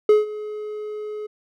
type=tone with ADSR envelope; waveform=triangle; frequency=423.7 Hz; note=G#4; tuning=35 cents sharp; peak=-7 dBFS; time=0.09-1.27 s; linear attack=3 ms; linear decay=160 ms; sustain=-19 dB; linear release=13 ms; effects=none